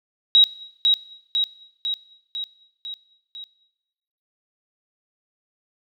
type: tone with echo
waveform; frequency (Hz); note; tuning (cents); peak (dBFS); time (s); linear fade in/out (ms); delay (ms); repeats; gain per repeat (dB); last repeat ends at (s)
sine; 3832; A#7; +47; -10; 0.35-0.44; 0; 500; 6; -4; 3.44
effects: noise-tail reverb RT60 1.0 s tail -20 dB re dry